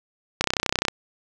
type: click train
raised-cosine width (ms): 0.2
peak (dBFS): -3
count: 16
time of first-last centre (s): 0.41-0.883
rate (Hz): 31.7
effects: none